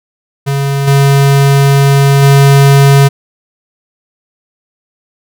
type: tone with level steps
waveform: square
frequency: 139.1 Hz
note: C#3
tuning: 6 cents sharp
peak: -11 / -5 / -3 dBFS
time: 0.46-3.09 s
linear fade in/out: 20 ms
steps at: 0.87 / 2.22 s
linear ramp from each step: 10 ms
effects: none